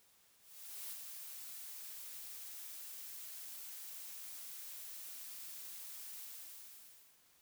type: noise with ADSR envelope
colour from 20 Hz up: blue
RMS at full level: -45 dBFS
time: 0.4-7.2 s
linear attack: 510 ms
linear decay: 56 ms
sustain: -4 dB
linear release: 1000 ms
effects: white hiss -69 dBFS RMS until 7.41 s